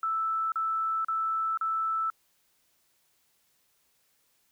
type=tone bursts; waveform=sine; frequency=1318.5 Hz; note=E6; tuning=in tune; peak=-26 dBFS; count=4; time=0.03-2.101 s; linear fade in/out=2 ms; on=490 ms; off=37 ms; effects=white hiss -70 dBFS RMS until 4.51 s